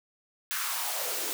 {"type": "noise with high-pass filter sweep", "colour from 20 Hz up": "white", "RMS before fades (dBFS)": -32, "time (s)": [0.51, 1.33], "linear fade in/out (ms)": 0, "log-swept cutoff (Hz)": [1500, 320], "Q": 2.5, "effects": []}